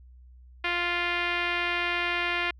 5% pulse tone with low-pass filter, 349.2 Hz, F4, in tune, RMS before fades -28 dBFS, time 0.64-2.51 s, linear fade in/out 5 ms, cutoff 2400 Hz, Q 2, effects added 62 Hz sine -48 dBFS peak until 2.59 s

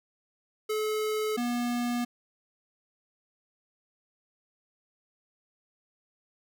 square tone pair in turn, 430.1 / 241.4 Hz, A4 / B3, -39 / -39 cents, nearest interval minor seventh, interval 1000 cents, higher first, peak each -28 dBFS, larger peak neither, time 0.69-1.37 / 1.37-2.05 s, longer neither, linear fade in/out 10 ms, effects none

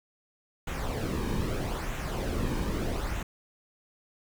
brown noise with flanger, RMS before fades -31 dBFS, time 0.67-3.23 s, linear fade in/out 5 ms, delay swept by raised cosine 0.2 to 1.5 ms, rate 0.79 Hz, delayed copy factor -0.55, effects none

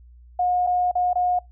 sine tone with dropouts, 720 Hz, F#5, 47 cents flat, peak -18 dBFS, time 0.39-1.39 s, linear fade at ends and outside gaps 5 ms, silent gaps 0.667-0.671 / 0.914-0.953 / 1.132-1.155 s, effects noise-tail reverb RT60 0.2 s tail -25 dB re dry + added 60 Hz sine -45 dBFS peak until 1.51 s

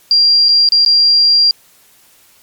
sine tone with dropouts, 4764 Hz, D8, 24 cents sharp, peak -6 dBFS, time 0.11-1.51 s, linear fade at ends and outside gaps 1 ms, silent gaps 0.486-0.49 / 0.689-0.721 / 0.85-0.861 s, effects white hiss -48 dBFS RMS until 2.42 s + MP3 96 kbps

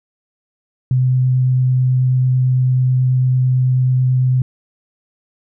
sine tone with vibrato, 128 Hz, C3, 38 cents flat, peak -11 dBFS, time 0.91-4.42 s, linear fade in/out 2 ms, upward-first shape triangle, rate 9.1 Hz, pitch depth 8 cents each way, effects none

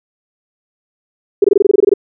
sine tone bursts, 400 Hz, G4, 35 cents sharp, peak -4 dBFS, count 12, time 1.42-1.938 s, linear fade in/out 5 ms, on 23 ms, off 22 ms, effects none

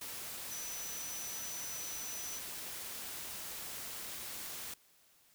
sine tone in noise, 5960 Hz, F#8, 12 cents sharp, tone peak -43 dBFS, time 0.51-2.39 s, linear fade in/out 5 ms, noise white, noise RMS -44 dBFS, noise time 0.01-4.74 s, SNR -2 dB, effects white hiss -67 dBFS RMS until 5.34 s

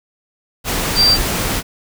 sine tone in noise, 4699 Hz, D8, in tune, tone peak -9 dBFS, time 0.95-1.18 s, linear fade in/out 50 ms, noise pink, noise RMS -19 dBFS, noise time 0.64-1.63 s, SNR +7 dB, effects none

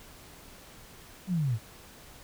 sine linear sweep, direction down, 193.6 to 101.4 Hz, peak -25 dBFS, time 1.27-1.59 s, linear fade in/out 50 ms, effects pink hiss -51 dBFS RMS until 2.23 s

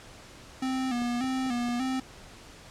square tone with vibrato, 250.7 Hz, B3, 26 cents sharp, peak -28 dBFS, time 0.62-2 s, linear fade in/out 5 ms, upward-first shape square, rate 1.7 Hz, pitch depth 70 cents each way
click train, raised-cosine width 2 ms, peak -31 dBFS, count 4, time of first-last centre 1.02-1.687 s, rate 4.5 Hz
effects pink hiss -49 dBFS RMS until 2.7 s + low-pass 8000 Hz 12 dB/octave

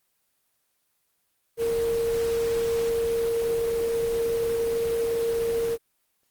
sine tone in noise, 462.1 Hz, A#4, 15 cents flat, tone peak -22 dBFS, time 1.57-5.78 s, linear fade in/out 50 ms, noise pink, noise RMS -37 dBFS, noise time 1.57-5.78 s, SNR +12 dB, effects white hiss -72 dBFS RMS until 6.3 s + Opus 24 kbps

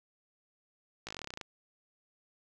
slowing click train, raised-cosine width 0.2 ms, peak -23 dBFS, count 14, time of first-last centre 1.07-1.412 s, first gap 17 ms, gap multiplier 1.07, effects none

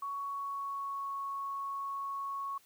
sine tone with pitch glide, 1117 to 1106.1 Hz, C#6 to C#6, +13 to -4 cents, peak -35 dBFS, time 0.02-2.58 s, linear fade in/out 5 ms, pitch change -17 cents, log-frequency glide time 0.2-1.14 s, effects white hiss -65 dBFS RMS until 2.65 s

